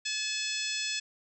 harmonic tone, 860 Hz, A5, 40 cents flat, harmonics 2 / 3 / 4 / 5 / 6 / 7 / 8 / 9, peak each -41 / -36 / -37 / -40 / -37 / -42 / -44 / -40 dBFS, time 0.05-1 s, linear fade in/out 10 ms, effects none

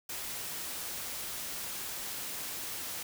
white noise, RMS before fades -39 dBFS, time 0.09-3.03 s, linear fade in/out 5 ms, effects none

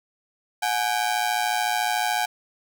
sawtooth ring-modulated tone, 784 Hz, G5, in tune, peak -15 dBFS, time 0.62-2.26 s, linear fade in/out 10 ms, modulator 56.9 Hz, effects none

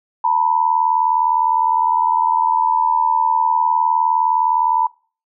sine tone pair together, 900.3 / 980 Hz, A5 / B5, +39 / -14 cents, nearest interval minor second, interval 147 cents, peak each -16 dBFS, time 0.24-4.87 s, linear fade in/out 5 ms, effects noise-tail reverb RT60 0.4 s tail -24 dB re dry

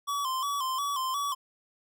square tone with vibrato, 1089 Hz, C#6, 31 cents flat, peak -29 dBFS, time 0.07-1.35 s, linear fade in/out 20 ms, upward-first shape square, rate 2.8 Hz, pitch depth 77 cents each way, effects none

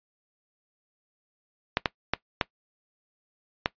clicks, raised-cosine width 0.3 ms, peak -6 dBFS, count 5, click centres 1.771 / 1.858 / 2.136 / 2.412 / 3.659 s, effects noise-tail reverb RT60 0.1 s tail -20 dB re dry + resampled to 11025 Hz

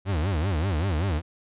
40% pulse tone with vibrato, 86.6 Hz, F2, 14 cents flat, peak -22 dBFS, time 0.05-1.22 s, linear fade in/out 50 ms, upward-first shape sine, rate 5.2 Hz, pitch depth 270 cents each way, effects resampled to 8000 Hz

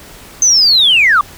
sine linear sweep, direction down, 6300 to 1111 Hz, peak -5 dBFS, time 0.42-1.21 s, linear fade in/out 2 ms, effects tanh soft clip ceiling -1 dBFS + pink hiss -36 dBFS RMS until 1.37 s

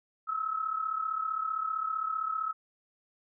sine tone pair together, 1286.6 / 1322 Hz, E6 / E6, -42 / +5 cents, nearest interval unison, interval 47 cents, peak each -31 / -35 dBFS, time 0.27-2.53 s, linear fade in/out 20 ms, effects none

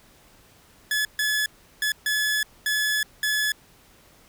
sawtooth tone bursts at uneven times, 1711 Hz, A6, 49 cents flat, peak -18 dBFS, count 6, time 0.91-1.05 / 1.19-1.46 / 1.82-1.92 / 2.06-2.43 / 2.66-3.03 / 3.23-3.52 s, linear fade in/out 2 ms, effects pink hiss -55 dBFS RMS until 4.28 s

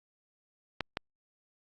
clicks, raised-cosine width 0.3 ms, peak -15 dBFS, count 2, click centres 0.807 / 0.971 s, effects Opus 48 kbps

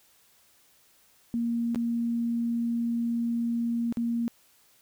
sine tone with dropouts, 234.1 Hz, A#3, 8 cents sharp, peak -25 dBFS, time 1.34-4.28 s, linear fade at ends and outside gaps 0 ms, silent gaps 1.747-1.758 / 3.925-3.971 s, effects white hiss -62 dBFS RMS until 4.81 s

